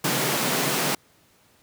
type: high-pass noise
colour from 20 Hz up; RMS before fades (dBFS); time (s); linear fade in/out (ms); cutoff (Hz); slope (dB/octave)
pink; -24; 0.04-0.95; 5; 130; 96
effects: pink hiss -59 dBFS RMS until 1.62 s + high-pass 80 Hz 12 dB/octave